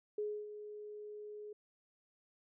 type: tone with ADSR envelope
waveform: sine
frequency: 419.8 Hz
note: G#4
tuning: 19 cents sharp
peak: -34 dBFS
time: 0.18-1.53 s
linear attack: 4 ms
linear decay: 280 ms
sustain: -11 dB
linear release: 5 ms
effects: none